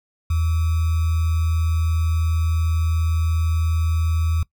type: tone with sample-and-hold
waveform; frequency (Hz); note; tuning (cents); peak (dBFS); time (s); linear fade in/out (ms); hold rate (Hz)
sine; 81.4; E2; -21; -17; 0.3-4.43; 5; 1225
effects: noise-tail reverb RT60 0.1 s tail -21 dB re dry